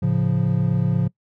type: chord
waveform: triangle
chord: A augmented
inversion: none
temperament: equal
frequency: 110 / 138.59 / 174.61 Hz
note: A2 / C#3 / E#3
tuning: 0 / 0 / 0 cents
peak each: -21 / -19 / -19 dBFS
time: 0.02-1.08 s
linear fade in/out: 10 ms
effects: noise-tail reverb RT60 0.1 s tail -22 dB re dry